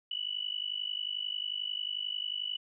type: tone with amplitude modulation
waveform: sine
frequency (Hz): 2960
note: F#7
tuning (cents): 0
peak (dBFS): -29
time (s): 0.11-2.57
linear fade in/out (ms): 5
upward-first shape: sine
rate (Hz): 51.2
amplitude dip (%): 90
effects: none